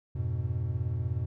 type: chord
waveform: triangle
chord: F diminished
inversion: none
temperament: equal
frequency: 87.31 / 103.83 / 123.47 Hz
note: F2 / Ab2 / Cb3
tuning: 0 / 0 / 0 cents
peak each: -31 / -32 / -30 dBFS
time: 0.15-1.26 s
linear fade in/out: 10 ms
effects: none